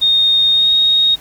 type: tone with pitch glide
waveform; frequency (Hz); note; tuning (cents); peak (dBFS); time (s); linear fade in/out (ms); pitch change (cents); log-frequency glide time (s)
sine; 3695 to 3736; A#7 to A#7; -16 to +3; -9; 0.01-1.16; 20; +19; 0.51-0.71
effects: pink hiss -40 dBFS RMS until 1.2 s